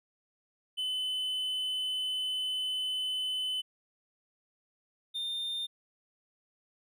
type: tone pair in turn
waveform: triangle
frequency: 3025 / 3620 Hz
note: F#7 / A7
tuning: +38 / +48 cents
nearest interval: minor third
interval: 310 cents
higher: second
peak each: -29 / -31 dBFS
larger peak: first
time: 0.77-3.62 / 5.14-5.67 s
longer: first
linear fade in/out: 20 ms
effects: none